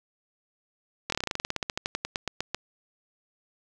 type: slowing click train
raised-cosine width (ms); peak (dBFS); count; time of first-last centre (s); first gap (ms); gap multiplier
0.2; -11; 23; 1.1-2.546; 23; 1.09
effects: none